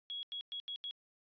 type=tone bursts at uneven times; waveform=sine; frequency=3328 Hz; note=G#7; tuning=3 cents sharp; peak=-39 dBFS; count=5; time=0.1-0.23 / 0.32-0.41 / 0.52-0.6 / 0.68-0.76 / 0.84-0.91 s; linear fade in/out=0 ms; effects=resampled to 11025 Hz